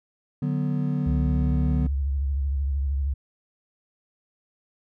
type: chord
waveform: triangle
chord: B minor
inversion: first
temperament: just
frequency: 148.16 / 185.21 / 246.9 Hz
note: D3 / F#3 / B3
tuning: +16 / +2 / 0 cents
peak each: -23 / -28 / -26 dBFS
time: 0.42-1.87 s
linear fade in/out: 5 ms
type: tone with vibrato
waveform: sine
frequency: 69.2 Hz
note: C#2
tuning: 2 cents flat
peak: -22 dBFS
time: 1.06-3.14 s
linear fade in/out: 10 ms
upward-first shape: sine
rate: 13 Hz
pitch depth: 82 cents each way
effects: none